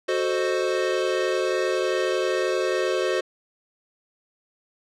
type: chord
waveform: square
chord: F# diminished seventh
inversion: none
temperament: equal with one note detuned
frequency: 370 / 440 / 523.3 / 615.8 Hz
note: F#4 / A4 / C5 / Eb5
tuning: 0 / 0 / 0 / -18 cents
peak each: -26 / -30 / -27 / -31 dBFS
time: 0.08-3.21 s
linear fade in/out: 10 ms
effects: low-pass 6000 Hz 12 dB/octave